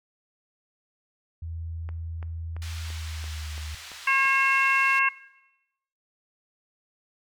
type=tone with pitch glide; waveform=sine; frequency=82.41 to 76.45 Hz; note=E2 to D#2; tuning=0 to -30 cents; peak=-32 dBFS; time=1.42-3.75 s; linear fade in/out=5 ms; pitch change=-130 cents; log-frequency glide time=2.72-3.51 s
type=click train; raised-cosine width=0.5 ms; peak=-28 dBFS; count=8; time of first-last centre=1.89-4.255 s; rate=2.96 Hz
type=band-pass noise; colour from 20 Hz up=white; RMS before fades=-43 dBFS; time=2.62-4.99 s; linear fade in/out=0 ms; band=1200 to 4800 Hz; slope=12 dB/octave
type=harmonic tone; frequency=540 Hz; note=C#5; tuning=45 cents flat; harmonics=2 / 3 / 4 / 5; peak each=-25 / -25 / -25 / -25 dBFS; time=4.07-5.09 s; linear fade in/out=5 ms
effects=noise-tail reverb RT60 0.9 s tail -18 dB re dry